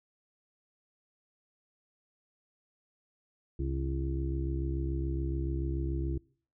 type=harmonic tone; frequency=67 Hz; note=C2; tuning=42 cents sharp; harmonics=1 / 2 / 4 / 5 / 6; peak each=-32 / -36 / -44 / -37 / -48 dBFS; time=3.59-6.18 s; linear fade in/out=5 ms; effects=noise-tail reverb RT60 0.5 s tail -24 dB re dry